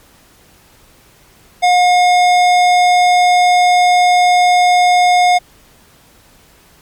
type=tone with hard clipping; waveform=sine; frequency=718 Hz; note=F5; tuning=48 cents sharp; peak=-9 dBFS; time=1.62-5.39 s; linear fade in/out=20 ms; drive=16 dB; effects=pink hiss -47 dBFS RMS until 6.81 s + MP3 96 kbps

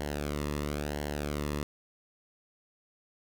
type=tone with flanger; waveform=sawtooth; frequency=73.42 Hz; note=D2; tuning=in tune; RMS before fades=-34 dBFS; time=0-1.63 s; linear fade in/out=0 ms; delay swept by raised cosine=0.81 to 1.32 ms; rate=0.98 Hz; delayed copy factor=-0.7; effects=none

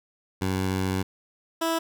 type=tone pair in turn; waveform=15% pulse; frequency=94.3 / 328.4 Hz; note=F#2 / E4; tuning=+33 / -6 cents; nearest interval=octave + minor seventh; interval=2161 cents; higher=second; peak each=-18 / -17 dBFS; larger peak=second; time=0.41-1.03 / 1.61-1.79 s; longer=first; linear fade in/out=10 ms; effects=none

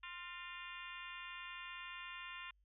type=harmonic tone with a mistuned harmonic; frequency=349.2 Hz; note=F4; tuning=in tune; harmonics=3 / 4 / 5 / 6 / 7 / 8 / 9 / 10; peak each=-53 / -55 / -54 / -57 / -54 / -53 / -63 / -59 dBFS; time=0.03-2.51 s; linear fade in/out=5 ms; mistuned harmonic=5; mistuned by=+57 cents; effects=added 50 Hz sine -70 dBFS peak until 2.64 s

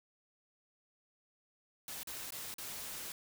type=noise with dropouts; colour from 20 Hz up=white; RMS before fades=-44 dBFS; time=1.88-3.12 s; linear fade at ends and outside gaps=1 ms; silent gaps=2.032-2.072 / 2.306-2.322 / 2.541-2.583 s; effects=none

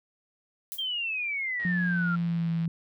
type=noise with exponential decay; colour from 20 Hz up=violet; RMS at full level=-32 dBFS; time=0.72-0.88 s; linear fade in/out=0 ms; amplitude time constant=33 ms
type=exponential sweep; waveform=sine; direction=down; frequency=3215 to 1358 Hz; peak=-28 dBFS; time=0.78-2.16 s; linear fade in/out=10 ms
type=click train; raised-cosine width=0.3 ms; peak=-32 dBFS; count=117; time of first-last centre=1.6-2.655 s; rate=110 Hz
type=tone with pitch glide; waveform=sine; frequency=178 to 166.08 Hz; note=F3 to E3; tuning=+33 to +13 cents; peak=-25 dBFS; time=1.65-2.68 s; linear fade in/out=2 ms; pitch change=-120 cents; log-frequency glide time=1.79-2.52 s
effects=none

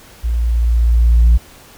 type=tone with level ramp; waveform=sine; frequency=58 Hz; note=A#1; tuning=8 cents flat; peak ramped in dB=-14 to -3 dBFS; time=0.23-1.38 s; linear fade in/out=20 ms; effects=tanh soft clip ceiling -4 dBFS + pink hiss -42 dBFS RMS until 1.77 s

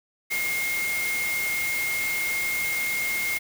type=tone in noise; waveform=sine; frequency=2138 Hz; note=C7; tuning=37 cents sharp; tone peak=-25 dBFS; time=0.3-3.39 s; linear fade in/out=20 ms; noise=white; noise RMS=-32 dBFS; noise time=0.3-3.39 s; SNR=+4 dB; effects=none

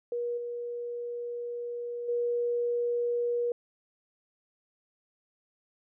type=tone with level steps; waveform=sine; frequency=478.8 Hz; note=A#4; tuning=46 cents sharp; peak=-29 / -33 / -26 dBFS; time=0.12-3.52 s; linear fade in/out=2 ms; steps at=0.37 / 2.08 s; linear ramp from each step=10 ms; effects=none

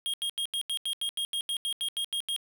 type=tone bursts; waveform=square; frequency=3247 Hz; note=G#7; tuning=40 cents flat; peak=-29 dBFS; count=15; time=0.06-2.363 s; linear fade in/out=0 ms; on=77 ms; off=82 ms; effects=none

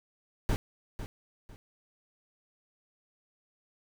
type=noise with echo; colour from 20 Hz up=brown; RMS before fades=-27 dBFS; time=0.49-0.56 s; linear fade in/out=0 ms; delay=500 ms; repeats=2; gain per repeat=-11 dB; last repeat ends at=1.56 s; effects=none

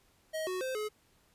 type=tone with pitch steps; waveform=square; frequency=632 / 369.4 / 520 / 425.5 Hz; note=D#5 / F#4 / C5 / G#4; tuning=+27 / -3 / -11 / +42 cents; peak=-34 dBFS; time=0.33-0.89 s; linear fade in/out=20 ms; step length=140 ms; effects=pink hiss -68 dBFS RMS until 1.34 s + resampled to 32000 Hz

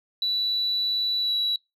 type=tone with pitch glide; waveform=sine; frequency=3951 to 3917 Hz; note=B7 to B7; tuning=0 to -15 cents; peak=-21 dBFS; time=0.22-1.56 s; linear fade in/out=2 ms; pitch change=-15 cents; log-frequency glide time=1.2-1.33 s; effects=noise-tail reverb RT60 0.2 s tail -22 dB re dry + tanh soft clip ceiling -18 dBFS

